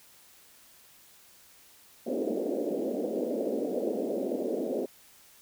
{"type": "band-pass noise", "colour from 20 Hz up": "white", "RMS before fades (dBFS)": -31, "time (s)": [2.06, 4.86], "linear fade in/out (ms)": 10, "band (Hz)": [220, 580], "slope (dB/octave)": 48, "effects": ["white hiss -57 dBFS RMS until 5.41 s"]}